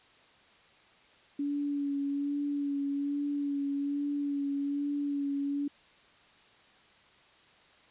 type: tone with vibrato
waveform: sine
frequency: 284.2 Hz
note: C#4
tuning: 43 cents sharp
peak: -29 dBFS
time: 1.39-5.68 s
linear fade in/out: 5 ms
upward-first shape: sine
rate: 1.2 Hz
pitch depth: 22 cents each way
effects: white hiss -60 dBFS RMS until 7.9 s + resampled to 8000 Hz